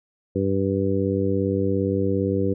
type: harmonic tone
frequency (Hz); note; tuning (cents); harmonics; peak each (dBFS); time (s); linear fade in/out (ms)
97.4; G2; -11; 1 / 2 / 3 / 4 / 5; -26 / -26 / -26 / -26 / -26; 0.35-2.54; 10
effects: none